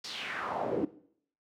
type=noise with band-pass filter sweep; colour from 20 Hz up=brown; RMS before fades=-34 dBFS; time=0.04-0.85 s; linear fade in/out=5 ms; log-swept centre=5100 to 310 Hz; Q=3.2; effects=noise-tail reverb RT60 0.6 s tail -17 dB re dry + high-pass 150 Hz 12 dB/octave